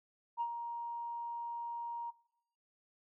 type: tone with ADSR envelope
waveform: sine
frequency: 940 Hz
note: A#5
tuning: 14 cents sharp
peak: -30 dBFS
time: 0.37-2.11 s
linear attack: 40 ms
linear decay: 63 ms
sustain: -8 dB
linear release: 15 ms
effects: noise-tail reverb RT60 0.7 s tail -20 dB re dry + tanh soft clip ceiling -27 dBFS